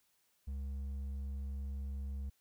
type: tone with hard clipping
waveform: sine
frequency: 68.6 Hz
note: C#2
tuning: 17 cents flat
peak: -39 dBFS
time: 0.47-2.3 s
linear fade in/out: 10 ms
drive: 4 dB
effects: white hiss -75 dBFS RMS until 2.4 s